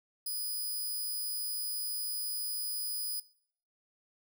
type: tone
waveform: 5% pulse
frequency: 4978 Hz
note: D#8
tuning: in tune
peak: -27 dBFS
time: 0.26-3.2 s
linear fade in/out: 5 ms
effects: noise-tail reverb RT60 0.6 s tail -20 dB re dry